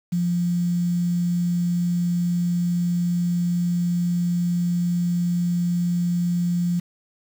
sine tone with quantisation, 174.61 Hz, F3, in tune, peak -19 dBFS, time 0.12-6.8 s, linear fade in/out 10 ms, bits 7, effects none

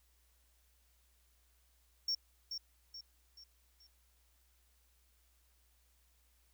triangle tone with echo, 5490 Hz, F8, 31 cents flat, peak -31 dBFS, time 2.08-2.15 s, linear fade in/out 5 ms, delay 430 ms, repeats 4, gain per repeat -7 dB, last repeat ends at 3.87 s, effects added 60 Hz sine -70 dBFS peak until 6.53 s + white hiss -74 dBFS RMS until 6.53 s

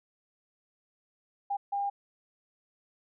sine tone bursts at uneven times, 803 Hz, G5, 41 cents sharp, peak -28 dBFS, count 2, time 1.5-1.57 / 1.72-1.9 s, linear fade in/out 10 ms, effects none

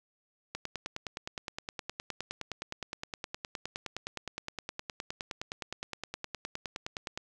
click train, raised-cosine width 0.2 ms, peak -19 dBFS, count 65, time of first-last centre 0.55-7.175 s, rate 9.66 Hz, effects none

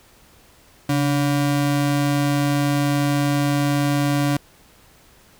square ring-modulated tone, 214.1 Hz, A3, 47 cents flat, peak -15 dBFS, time 0.89-4.37 s, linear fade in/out 5 ms, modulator 75.9 Hz, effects pink hiss -52 dBFS RMS until 5.39 s

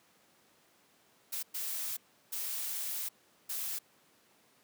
blue noise bursts at uneven times, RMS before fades -37 dBFS, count 4, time 1.32-1.43 / 1.54-1.97 / 2.32-3.09 / 3.49-3.79 s, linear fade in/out 10 ms, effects pink hiss -66 dBFS RMS until 4.63 s + high-pass 200 Hz 12 dB/octave

